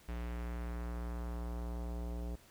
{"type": "tone with low-pass filter sweep", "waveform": "square", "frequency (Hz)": 59.2, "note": "A#1", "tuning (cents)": 27, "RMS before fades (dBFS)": -40, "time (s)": [0.08, 2.36], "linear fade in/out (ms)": 10, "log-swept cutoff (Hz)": [2600, 610], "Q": 1.2, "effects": ["pink hiss -62 dBFS RMS until 2.5 s"]}